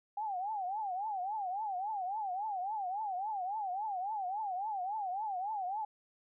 sine tone with vibrato, 795 Hz, G5, 24 cents sharp, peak -34 dBFS, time 0.17-5.85 s, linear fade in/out 5 ms, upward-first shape triangle, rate 3.6 Hz, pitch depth 210 cents each way, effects none

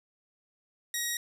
10% pulse tone, 1894 Hz, A#6, 27 cents sharp, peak -21 dBFS, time 0.94-1.17 s, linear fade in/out 2 ms, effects none

